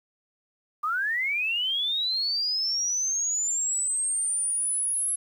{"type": "linear sweep", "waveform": "sine", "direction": "up", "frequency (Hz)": [1174.7, 10980], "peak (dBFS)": -24, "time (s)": [0.83, 5.16], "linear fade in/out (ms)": 10, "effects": ["9-bit"]}